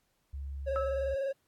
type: tone with pitch glide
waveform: sine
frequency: 69.3 to 68.35 Hz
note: C#2 to C#2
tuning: 0 to -24 cents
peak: -36 dBFS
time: 0.33-1.15 s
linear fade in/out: 10 ms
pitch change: -24 cents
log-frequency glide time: 0.57-0.77 s
type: tone with vibrato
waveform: triangle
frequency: 545 Hz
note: C#5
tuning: 29 cents flat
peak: -28 dBFS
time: 0.66-1.33 s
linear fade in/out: 20 ms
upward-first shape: square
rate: 20 Hz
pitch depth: 34 cents each way
type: tone with exponential decay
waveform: sine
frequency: 1305 Hz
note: E6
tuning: 18 cents flat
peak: -30 dBFS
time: 0.76-1.13 s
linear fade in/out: 0 ms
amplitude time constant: 80 ms
effects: pink hiss -75 dBFS RMS until 1.47 s + AAC 64 kbps